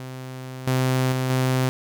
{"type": "tone with level steps", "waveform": "sawtooth", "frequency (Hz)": 129.4, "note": "C3", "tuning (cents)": -19, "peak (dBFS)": [-29, -15, -18, -15], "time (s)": [0, 1.69], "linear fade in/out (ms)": 0, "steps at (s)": [0.67, 1.12, 1.3], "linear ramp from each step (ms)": 2, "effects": []}